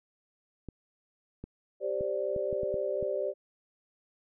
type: clicks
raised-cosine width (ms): 3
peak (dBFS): -27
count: 8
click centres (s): 0.687 / 1.44 / 2.009 / 2.363 / 2.528 / 2.633 / 2.742 / 3.027
type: chord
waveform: sine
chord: G suspended fourth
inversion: none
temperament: equal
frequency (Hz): 392 / 523.3 / 587.3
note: G4 / C5 / D5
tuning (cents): 0 / 0 / 0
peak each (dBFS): -34 / -34 / -32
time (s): 1.8-3.34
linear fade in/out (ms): 50
effects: none